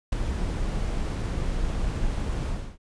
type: noise with ADSR envelope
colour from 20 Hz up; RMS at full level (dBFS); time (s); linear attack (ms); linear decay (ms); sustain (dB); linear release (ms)
brown; -19; 0.12-2.78; 9; 5; -8; 310
effects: resampled to 22050 Hz